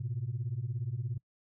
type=beating tone pair; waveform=sine; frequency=110 / 127 Hz; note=A2 / B2; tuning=0 / +49 cents; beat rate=17 Hz; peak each=-35 / -34 dBFS; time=0-1.18 s; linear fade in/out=10 ms; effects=noise-tail reverb RT60 0.1 s tail -25 dB re dry + tanh soft clip ceiling -27 dBFS